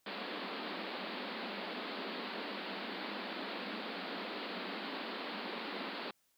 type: band-pass noise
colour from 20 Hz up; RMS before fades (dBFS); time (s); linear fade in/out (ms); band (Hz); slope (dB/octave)
pink; -42; 0.06-6.11; 5; 190 to 4600; 96
effects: white hiss -75 dBFS RMS until 6.37 s